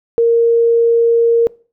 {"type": "tone", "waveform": "sine", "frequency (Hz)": 464.7, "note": "A#4", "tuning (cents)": -5, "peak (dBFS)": -8, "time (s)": [0.18, 1.47], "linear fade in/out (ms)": 0, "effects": ["noise-tail reverb RT60 0.4 s tail -23 dB re dry"]}